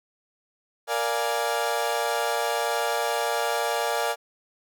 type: chord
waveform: 30% pulse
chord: Bb dominant seventh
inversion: none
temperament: equal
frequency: 466.2 / 587.3 / 698.5 / 830.6 Hz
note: Bb4 / D5 / F5 / Ab5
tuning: 0 / 0 / 0 / 0 cents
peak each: -27 dBFS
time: 0.87-4.16 s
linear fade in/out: 50 ms
effects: none